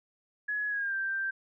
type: tone with pitch glide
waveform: sine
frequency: 1687 to 1574 Hz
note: G#6 to G6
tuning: +27 to +7 cents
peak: -29 dBFS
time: 0.48-1.31 s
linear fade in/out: 10 ms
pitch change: -120 cents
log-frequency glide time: 0.68-0.95 s
effects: none